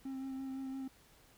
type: tone with vibrato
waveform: triangle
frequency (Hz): 266.1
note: C4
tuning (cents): +29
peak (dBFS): -37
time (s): 0.05-0.88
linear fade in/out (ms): 5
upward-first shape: sine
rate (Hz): 5.9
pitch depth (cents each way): 17
effects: pink hiss -64 dBFS RMS until 1.37 s